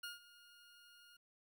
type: tone with ADSR envelope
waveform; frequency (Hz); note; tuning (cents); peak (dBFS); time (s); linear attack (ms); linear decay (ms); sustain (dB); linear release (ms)
20% pulse; 1424; F6; +33; -38; 0.03-1.17; 8; 150; -18; 8
effects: 13-bit